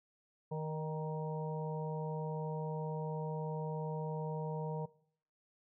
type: harmonic tone with a mistuned harmonic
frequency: 156.4 Hz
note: D#3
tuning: 9 cents sharp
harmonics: 1 / 3 / 4 / 5 / 6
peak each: -38 / -41 / -48 / -51 / -46 dBFS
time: 0.51-4.86 s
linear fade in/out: 10 ms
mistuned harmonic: 4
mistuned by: -32 cents
effects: noise-tail reverb RT60 0.6 s tail -21 dB re dry